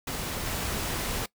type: noise with level steps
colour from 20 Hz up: pink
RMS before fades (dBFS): -33 / -31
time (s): 0.07-1.26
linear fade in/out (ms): 5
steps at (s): 0.46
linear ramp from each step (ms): 2
effects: noise-tail reverb RT60 0.1 s tail -21 dB re dry